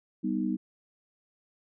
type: chord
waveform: sine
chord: G augmented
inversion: none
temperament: equal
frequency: 196 / 246.9 / 311.1 Hz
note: G3 / B3 / D#4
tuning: 0 / 0 / 0 cents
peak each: -31 dBFS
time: 0.23-0.57 s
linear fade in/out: 20 ms
effects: none